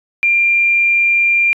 triangle tone, 2385 Hz, D7, 26 cents sharp, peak -6 dBFS, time 0.23-1.53 s, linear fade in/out 0 ms, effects tanh soft clip ceiling -8 dBFS + resampled to 24000 Hz

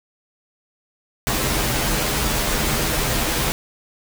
pink noise with comb filter, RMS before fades -21 dBFS, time 1.27-3.52 s, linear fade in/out 0 ms, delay 11 ms, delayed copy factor -0.65, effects none

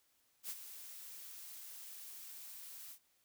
blue noise with ADSR envelope, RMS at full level -41 dBFS, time 0.43-2.99 s, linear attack 67 ms, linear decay 46 ms, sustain -10 dB, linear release 81 ms, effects white hiss -75 dBFS RMS until 3.24 s

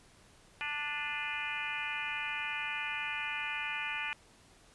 harmonic tone with a mistuned harmonic, 293.7 Hz, D4, in tune, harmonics 3 / 4 / 5 / 6 / 7 / 8 / 9 / 10, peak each -44 / -46 / -43 / -42 / -43 / -38 / -45 / -45 dBFS, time 0.61-4.13 s, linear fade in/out 0 ms, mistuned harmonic 8, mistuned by +60 cents, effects pink hiss -61 dBFS RMS until 4.74 s + resampled to 24000 Hz

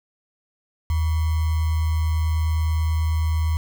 sine tone with sample-and-hold, 79.6 Hz, D#2, 40 cents sharp, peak -18 dBFS, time 0.9-3.57 s, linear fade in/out 0 ms, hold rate 1050 Hz, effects none

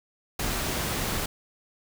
pink noise, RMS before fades -29 dBFS, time 0.39-1.26 s, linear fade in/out 5 ms, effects none

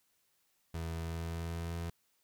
30% pulse tone with pitch glide, 82.41 to 84.34 Hz, E2 to E2, 0 to +40 cents, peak -34 dBFS, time 0.74-1.9 s, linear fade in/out 5 ms, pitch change +40 cents, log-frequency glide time 0.96-1.76 s, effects white hiss -75 dBFS RMS until 2.23 s

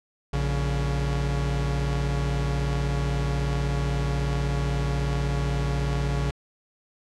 45% pulse tone pair together, 58.75 / 140 Hz, A#1 / C#3, +14 / +18 cents, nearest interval octave + minor third, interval 1504 cents, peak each -26 dBFS, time 0.33-6.31 s, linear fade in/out 5 ms, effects low-pass 7000 Hz 12 dB/octave

